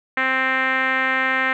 5% pulse tone with low-pass filter, 262 Hz, C4, 2 cents sharp, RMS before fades -20 dBFS, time 0.17-1.53 s, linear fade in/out 2 ms, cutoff 1900 Hz, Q 3.4, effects none

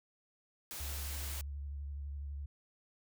white noise, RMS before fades -44 dBFS, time 0.71-1.41 s, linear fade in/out 0 ms
sine tone with vibrato, 71 Hz, C#2, 42 cents sharp, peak -39 dBFS, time 0.8-2.46 s, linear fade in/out 5 ms, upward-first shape triangle, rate 12 Hz, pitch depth 50 cents each way
effects none

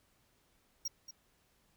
square tone with echo, 5620 Hz, F8, 10 cents sharp, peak -35 dBFS, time 0.85-0.88 s, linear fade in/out 5 ms, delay 230 ms, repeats 1, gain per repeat -11 dB, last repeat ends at 1.11 s, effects pink hiss -72 dBFS RMS until 1.76 s

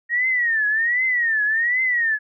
sine tone with vibrato, 1864.7 Hz, A#6, in tune, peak -17 dBFS, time 0.09-2.19 s, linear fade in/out 50 ms, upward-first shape triangle, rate 1.3 Hz, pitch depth 190 cents each way, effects none

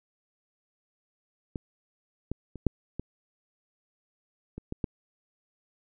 clicks, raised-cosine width 3 ms, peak -20 / -18 / -27 / -9 / -20 / -25 / -20 / -15 dBFS, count 8, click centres 1.558 / 2.316 / 2.557 / 2.667 / 2.996 / 4.58 / 4.724 / 4.842 s, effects none

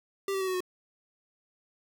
square tone with pitch steps, 392.9 / 385.7 / 378.6 / 371.7 / 364.9 Hz, G4 / G4 / F#4 / F#4 / F#4, +4 / -28 / +40 / +8 / -24 cents, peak -29 dBFS, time 0.28-0.605 s, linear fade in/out 2 ms, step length 65 ms, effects 10-bit

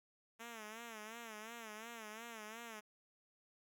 5% pulse tone with vibrato, 223.4 Hz, A3, 27 cents sharp, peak -37 dBFS, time 0.39-2.81 s, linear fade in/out 20 ms, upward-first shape sine, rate 2.8 Hz, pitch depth 98 cents each way, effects none

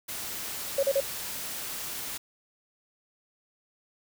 white noise, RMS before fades -36 dBFS, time 0.08-2.18 s, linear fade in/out 10 ms
sine tone bursts, 550 Hz, C#5, 14 cents flat, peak -21 dBFS, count 3, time 0.78-1.004 s, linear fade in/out 5 ms, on 50 ms, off 37 ms
effects none

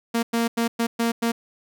sawtooth tone bursts at uneven times, 232 Hz, A#3, 8 cents flat, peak -16 dBFS, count 6, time 0.14-0.23 / 0.33-0.48 / 0.57-0.68 / 0.79-0.87 / 0.99-1.12 / 1.22-1.32 s, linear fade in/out 10 ms, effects none

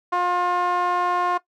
sawtooth tone with band-pass filter, 355.8 Hz, F4, 32 cents sharp, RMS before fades -22 dBFS, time 0.12-1.38 s, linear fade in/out 10 ms, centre 990 Hz, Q 3.3, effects noise-tail reverb RT60 0.1 s tail -17 dB re dry

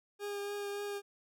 40% pulse tone with vibrato, 406.6 Hz, G#4, 37 cents flat, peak -36 dBFS, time 0.19-1.02 s, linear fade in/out 50 ms, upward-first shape triangle, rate 3.5 Hz, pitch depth 16 cents each way, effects none

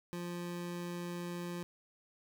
25% pulse tone, 174.61 Hz, F3, in tune, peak -35 dBFS, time 0.13-1.63 s, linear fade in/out 0 ms, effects none

